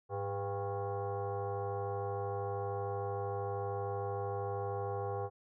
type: tone with frequency modulation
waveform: sine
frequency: 196.5 Hz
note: G3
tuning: 4 cents sharp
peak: -34 dBFS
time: 0.09-5.3 s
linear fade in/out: 50 ms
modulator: 300 Hz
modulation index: 2.5
effects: none